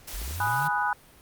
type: noise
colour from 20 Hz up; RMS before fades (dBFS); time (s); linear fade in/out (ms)
white; -39; 0.07-0.68; 10
type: linear sweep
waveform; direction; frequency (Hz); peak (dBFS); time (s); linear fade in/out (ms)
sine; up; 36.1 to 155.56; -32; 0.13-0.69; 10
type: clicks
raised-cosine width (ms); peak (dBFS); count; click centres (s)
2; -31; 5; 0.217 / 0.279 / 0.31 / 0.401 / 0.472
type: chord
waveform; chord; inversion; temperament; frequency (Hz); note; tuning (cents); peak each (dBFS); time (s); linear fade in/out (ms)
sine; G# minor seventh; none; equal; 830.6 / 987.8 / 1244.5 / 1480; G#5 / B5 / D#6 / F#6; 0 / 0 / 0 / 0; -28 / -29 / -32 / -28; 0.4-0.93; 2
effects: pink hiss -54 dBFS RMS until 1.21 s + Opus 48 kbps